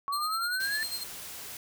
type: exponential sweep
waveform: sine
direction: up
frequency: 1108.7 to 1785 Hz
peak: -29 dBFS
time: 0.08-0.83 s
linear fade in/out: 0 ms
type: tone with tremolo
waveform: sawtooth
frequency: 4186 Hz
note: C8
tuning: in tune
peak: -28 dBFS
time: 0.12-1.04 s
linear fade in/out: 10 ms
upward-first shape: sine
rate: 10 Hz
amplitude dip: 70%
type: noise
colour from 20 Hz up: white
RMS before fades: -42 dBFS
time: 0.6-1.57 s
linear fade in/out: 2 ms
effects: none